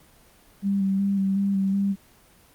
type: tone with vibrato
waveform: sine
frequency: 196 Hz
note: G3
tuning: in tune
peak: -20 dBFS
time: 0.62-1.96 s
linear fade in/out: 50 ms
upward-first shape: square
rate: 2.7 Hz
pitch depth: 20 cents each way
effects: pink hiss -55 dBFS RMS until 2.54 s + Opus 24 kbps